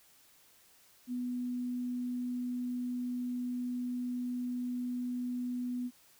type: tone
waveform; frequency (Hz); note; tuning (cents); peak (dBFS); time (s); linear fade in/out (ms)
sine; 246.9; B3; 0; -33; 1.07-5.91; 50
effects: white hiss -63 dBFS RMS until 6.19 s

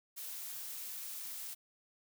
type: noise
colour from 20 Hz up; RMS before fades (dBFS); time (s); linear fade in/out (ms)
blue; -44; 0.16-1.55; 20
effects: none

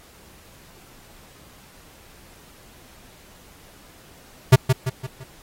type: tone with echo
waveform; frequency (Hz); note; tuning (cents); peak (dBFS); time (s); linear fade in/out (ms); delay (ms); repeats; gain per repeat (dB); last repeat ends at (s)
square; 129.8; C3; -13; -7; 4.52-4.56; 10; 170; 4; -7; 5.24
effects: pink hiss -50 dBFS RMS until 5.42 s + AAC 48 kbps

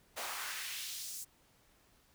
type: noise with high-pass filter sweep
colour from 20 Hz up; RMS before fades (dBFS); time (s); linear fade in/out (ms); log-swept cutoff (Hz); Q
pink; -42; 0.16-1.25; 20; 670 to 8000; 1.3
effects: pink hiss -68 dBFS RMS until 2.14 s

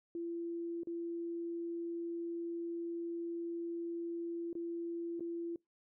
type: tone with dropouts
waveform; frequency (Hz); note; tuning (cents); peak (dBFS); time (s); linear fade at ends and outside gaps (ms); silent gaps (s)
sine; 339; E4; +49; -37; 0.15-5.56; 2; 0.834-0.871 / 4.53-4.552 / 5.196-5.206
effects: noise-tail reverb RT60 0.2 s tail -26 dB re dry

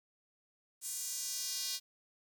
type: tone with high-pass filter sweep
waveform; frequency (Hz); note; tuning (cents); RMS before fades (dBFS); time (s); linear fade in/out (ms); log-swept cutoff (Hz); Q
square; 218.9; A3; -9; -39; 0.81-1.8; 50; 8000 to 4500; 2
effects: 10-bit

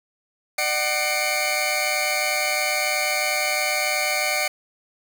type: tone cluster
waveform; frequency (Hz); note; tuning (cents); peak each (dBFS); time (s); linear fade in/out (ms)
sawtooth; 601 / 750 / 2122 / 2230 / 2361; D5 / F#5 / C7 / C#7 / D7; +40 / +23 / +24 / +10 / +9; -24; 0.58-4.48; 5
effects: none

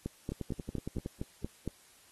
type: two click trains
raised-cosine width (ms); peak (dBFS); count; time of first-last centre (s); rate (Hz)
3; -23 / -22; 9 / 8; 0.32-1.061 / 0.06-1.677; 10.8 / 4.33
effects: white hiss -61 dBFS RMS until 2.11 s + AAC 32 kbps

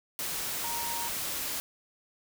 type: tone in noise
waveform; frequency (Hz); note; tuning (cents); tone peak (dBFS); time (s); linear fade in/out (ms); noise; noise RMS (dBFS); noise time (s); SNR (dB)
sine; 935; A#5; +5; -36; 0.64-1.08; 0; white; -34; 0.19-1.6; -5
effects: none

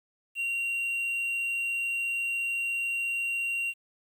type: tone with quantisation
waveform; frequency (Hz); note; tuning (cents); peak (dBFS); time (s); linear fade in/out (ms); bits
triangle; 2757; F7; -23; -26; 0.35-3.74; 50; 9
effects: none

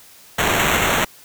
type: noise with sample-and-hold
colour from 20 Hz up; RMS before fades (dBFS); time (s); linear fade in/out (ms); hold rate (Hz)
white; -18; 0.38-1.05; 10; 4900
effects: white hiss -46 dBFS RMS until 1.24 s

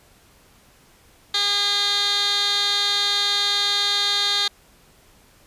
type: tone with band-pass filter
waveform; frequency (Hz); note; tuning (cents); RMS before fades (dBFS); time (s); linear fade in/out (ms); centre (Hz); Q
15% pulse; 406.6; G#4; -37; -21; 1.34-4.48; 5; 3700; 3.6
effects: pink hiss -54 dBFS RMS until 5.46 s + resampled to 32000 Hz

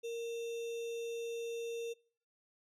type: tone with sample-and-hold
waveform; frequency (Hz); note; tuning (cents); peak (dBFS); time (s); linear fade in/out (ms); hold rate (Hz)
sine; 464.5; A#4; -6; -37; 0.03-1.94; 20; 3150
effects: noise-tail reverb RT60 0.5 s tail -24 dB re dry + low-pass 10000 Hz 12 dB/octave

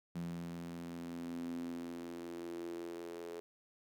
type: tone with high-pass filter sweep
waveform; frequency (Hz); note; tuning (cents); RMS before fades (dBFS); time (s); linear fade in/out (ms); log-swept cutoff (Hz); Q
sawtooth; 85.3; F2; -40; -44; 0.15-3.4; 0; 180 to 410; 6.9
effects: none

